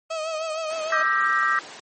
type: tone with vibrato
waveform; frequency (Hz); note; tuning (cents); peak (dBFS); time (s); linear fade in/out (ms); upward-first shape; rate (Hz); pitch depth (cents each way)
35% pulse; 636; D#5; +38; -24; 0.1-1.03; 10; triangle; 6.5; 61
type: noise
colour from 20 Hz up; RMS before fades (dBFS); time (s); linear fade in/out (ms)
pink; -39; 0.7-1.8; 5
type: chord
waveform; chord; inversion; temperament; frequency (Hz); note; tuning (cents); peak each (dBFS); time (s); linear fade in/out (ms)
sine; E half-diminished seventh; third; just; 1186.7 / 1318.5 / 1582.2 / 1898.7; D6 / E6 / G6 / Bb6; +18 / 0 / +16 / +31; -24; 0.92-1.59; 2
effects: high-pass 400 Hz 12 dB/octave + MP3 32 kbps